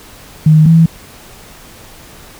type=tone pair in turn; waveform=sine; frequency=155.56 / 163.91 Hz; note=D#3 / E3; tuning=0 / -10 cents; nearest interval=minor second; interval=90 cents; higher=second; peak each=-3 dBFS; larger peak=neither; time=0.46-0.66 / 0.66-0.86 s; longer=neither; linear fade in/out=5 ms; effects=pink hiss -37 dBFS RMS until 2.39 s